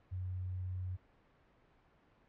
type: tone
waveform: sine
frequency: 91.8 Hz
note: F#2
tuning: 13 cents flat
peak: -37 dBFS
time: 0.11-0.97 s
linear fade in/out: 20 ms
effects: pink hiss -68 dBFS RMS until 2.28 s + low-pass 2000 Hz 12 dB/octave